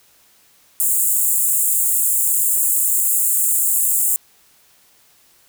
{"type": "high-pass noise", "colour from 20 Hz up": "pink", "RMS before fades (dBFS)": -17, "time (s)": [0.8, 4.16], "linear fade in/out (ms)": 0, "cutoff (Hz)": 7200, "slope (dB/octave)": 96, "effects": ["white hiss -54 dBFS RMS until 5.48 s"]}